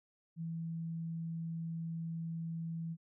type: tone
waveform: sine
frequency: 164.81 Hz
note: E3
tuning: in tune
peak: -37 dBFS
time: 0.36-2.97 s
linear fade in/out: 50 ms
effects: none